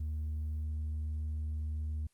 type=tone with tanh clipping; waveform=sine; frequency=76.8 Hz; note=D#2; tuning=22 cents flat; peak=-34 dBFS; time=0-2.07 s; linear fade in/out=5 ms; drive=2 dB; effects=white hiss -74 dBFS RMS until 2.13 s + Opus 24 kbps